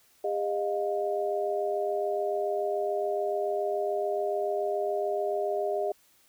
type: tone cluster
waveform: sine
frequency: 404.3 / 620 / 707 Hz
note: G#4 / D#5 / F5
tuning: -46 / -6 / +21 cents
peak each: -30 / -30 / -33 dBFS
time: 0.24-5.92 s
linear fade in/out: 5 ms
effects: white hiss -63 dBFS RMS until 6.28 s